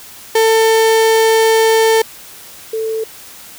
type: tone pair in turn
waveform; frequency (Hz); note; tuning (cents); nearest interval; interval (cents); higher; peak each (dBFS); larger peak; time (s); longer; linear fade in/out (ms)
35% pulse / sine; 446.3 / 443.5; A4 / A4; +25 / +14; unison; 11; first; -7 / -16; first; 0.35-2.02 / 2.73-3.04; first; 5
effects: white hiss -36 dBFS RMS until 3.58 s